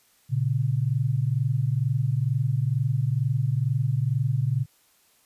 sine tone pair together, 117.2 / 139.38 Hz, A#2 / C#3, +10 / +10 cents, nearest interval minor third, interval 300 cents, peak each -24 dBFS, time 0.29-4.66 s, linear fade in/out 50 ms, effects white hiss -62 dBFS RMS until 5.25 s + resampled to 32000 Hz

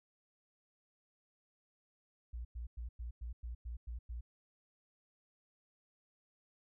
sine tone bursts, 59 Hz, A#1, 22 cents sharp, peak -40 dBFS, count 9, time 2.33-4.21 s, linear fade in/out 10 ms, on 120 ms, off 100 ms, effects none

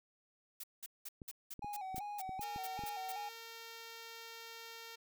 blue noise bursts, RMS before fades -46 dBFS, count 12, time 0.6-3.122 s, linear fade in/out 5 ms, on 36 ms, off 190 ms
clicks, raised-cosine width 3 ms, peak -35 dBFS, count 10, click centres 1.218 / 1.593 / 1.645 / 1.945 / 1.981 / 2.293 / 2.394 / 2.561 / 2.792 / 2.837 s
triangle tone with vibrato, 791 Hz, G5, 15 cents sharp, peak -39 dBFS, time 1.62-3.29 s, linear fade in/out 5 ms, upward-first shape square, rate 2.6 Hz, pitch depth 76 cents each way
5% pulse tone, 457.9 Hz, A#4, 31 cents flat, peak -37 dBFS, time 2.42-4.96 s, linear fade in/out 10 ms
effects none

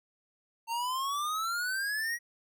square exponential sweep, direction up, 904 to 1925 Hz, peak -31 dBFS, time 0.67-2.19 s, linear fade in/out 50 ms, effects none

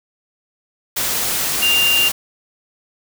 sine tone in noise, 2794 Hz, F7, in tune, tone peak -13 dBFS, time 1.62-2.09 s, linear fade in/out 10 ms, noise white, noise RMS -20 dBFS, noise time 0.96-2.12 s, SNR +4 dB, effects none

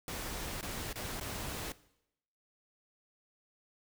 pink noise with dropouts, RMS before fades -40 dBFS, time 0.08-1.72 s, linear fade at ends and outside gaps 1 ms, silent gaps 0.611-0.628 / 0.929-0.957 / 1.199-1.21 s, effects noise-tail reverb RT60 0.8 s tail -19 dB re dry

